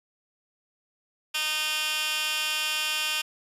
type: tone with high-pass filter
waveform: 15% pulse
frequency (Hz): 307.7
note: D#4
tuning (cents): -19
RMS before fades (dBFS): -28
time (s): 1.34-3.22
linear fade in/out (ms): 10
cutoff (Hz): 2400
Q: 2
effects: resampled to 32000 Hz